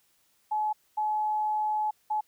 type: tone bursts at uneven times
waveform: sine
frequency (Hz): 853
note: G#5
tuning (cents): +46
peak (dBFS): -25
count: 3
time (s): 0.51-0.73 / 0.97-1.91 / 2.1-2.21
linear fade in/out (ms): 10
effects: white hiss -68 dBFS RMS until 2.27 s